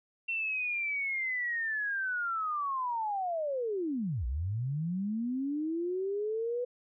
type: linear two-way sweep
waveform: sine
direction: down then up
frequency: 2720 to 55.7 to 497.2 Hz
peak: -30 dBFS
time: 0.28-6.65 s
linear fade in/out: 10 ms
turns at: 4.26 s
effects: none